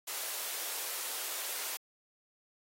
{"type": "high-pass noise", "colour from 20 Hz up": "white", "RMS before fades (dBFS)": -38, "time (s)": [0.07, 1.77], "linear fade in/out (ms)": 10, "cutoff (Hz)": 400, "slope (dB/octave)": 24, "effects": ["AAC 48 kbps"]}